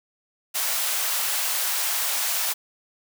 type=high-pass noise; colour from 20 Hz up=white; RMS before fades=-25 dBFS; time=0.54-2.54 s; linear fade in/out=20 ms; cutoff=600 Hz; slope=24 dB/octave; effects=none